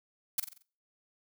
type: noise with echo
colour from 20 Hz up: blue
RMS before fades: -28 dBFS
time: 0.38-0.4 s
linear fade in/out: 5 ms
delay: 45 ms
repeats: 5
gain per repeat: -7 dB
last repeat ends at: 0.625 s
effects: noise-tail reverb RT60 0.4 s tail -22 dB re dry